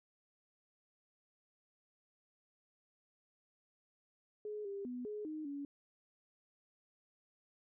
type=tone with pitch steps; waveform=sine; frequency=421.4 / 398.3 / 247.5 / 420.6 / 309.3 / 283.6 Hz; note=G#4 / G4 / B3 / G#4 / D#4 / C#4; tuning=+25 / +28 / +4 / +22 / -10 / +40 cents; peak=-40 dBFS; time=4.45-5.65 s; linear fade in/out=2 ms; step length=200 ms; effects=none